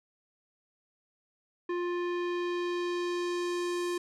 square tone with low-pass filter sweep, 351.6 Hz, F4, 12 cents sharp, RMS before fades -32 dBFS, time 1.69-3.98 s, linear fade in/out 5 ms, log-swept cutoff 1900 to 10000 Hz, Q 0.95, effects none

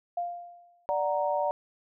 sine tone with exponential decay, 698.5 Hz, F5, in tune, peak -26 dBFS, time 0.17-0.86 s, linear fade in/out 5 ms, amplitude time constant 150 ms
sine chord, D augmented, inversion none, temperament equal, 587.3 / 740 / 932.3 Hz, D5 / F#5 / A#5, 0 / 0 / 0 cents, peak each -28 / -31 / -30 dBFS, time 0.89-1.51 s, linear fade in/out 0 ms
effects none

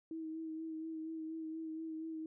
sine tone with vibrato, 320 Hz, D#4, 49 cents sharp, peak -40 dBFS, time 0.11-2.26 s, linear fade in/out 2 ms, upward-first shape sine, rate 4.2 Hz, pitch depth 24 cents each way, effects none

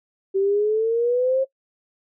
sine exponential sweep, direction up, 383.3 to 539 Hz, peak -17 dBFS, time 0.34-1.45 s, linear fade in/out 20 ms, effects noise-tail reverb RT60 0.1 s tail -21 dB re dry

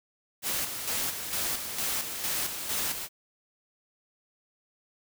white noise with tremolo, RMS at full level -30 dBFS, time 0.42-3.09 s, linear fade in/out 50 ms, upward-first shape square, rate 2.2 Hz, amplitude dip 50%, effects none

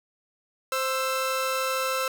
sawtooth tone pair together, 523.3 / 1324.7 Hz, C5 / E6, 0 / +8 cents, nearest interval octave + major third, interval 1608 cents, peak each -24 dBFS, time 0.72-2.08 s, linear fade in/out 2 ms, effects none

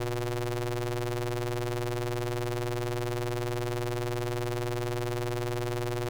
sawtooth ring-modulated tone, 123.5 Hz, B2, in tune, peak -22 dBFS, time 0-6.09 s, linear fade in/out 5 ms, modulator 237 Hz, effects none

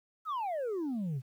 sine exponential sweep, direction down, 1339 to 121.4 Hz, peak -29 dBFS, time 0.25-1.22 s, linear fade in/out 50 ms, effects tanh soft clip ceiling -31 dBFS + 11-bit

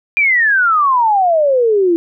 sine exponential sweep, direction down, 2418 to 329.6 Hz, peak -9 dBFS, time 0.17-1.96 s, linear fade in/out 0 ms, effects none

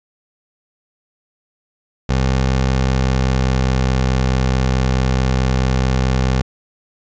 20% pulse tone with pitch glide, 65.41 to 64.62 Hz, C2 to C2, 0 to -21 cents, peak -9 dBFS, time 2.09-6.42 s, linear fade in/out 5 ms, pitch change -21 cents, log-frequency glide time 2.63-3.94 s, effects resampled to 16000 Hz

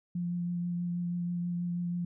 sine tone with vibrato, 174.61 Hz, F3, in tune, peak -30 dBFS, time 0.15-2.05 s, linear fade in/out 5 ms, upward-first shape triangle, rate 6.2 Hz, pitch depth 16 cents each way, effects none

